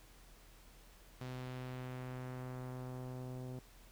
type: tone with low-pass filter sweep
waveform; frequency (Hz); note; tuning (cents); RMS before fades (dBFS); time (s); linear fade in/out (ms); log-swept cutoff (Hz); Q
sawtooth; 127.3; C3; -47; -45; 1.21-3.59; 2; 5000 to 560; 0.9
effects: added 41 Hz sine -60 dBFS peak until 3.91 s + pink hiss -63 dBFS RMS until 3.91 s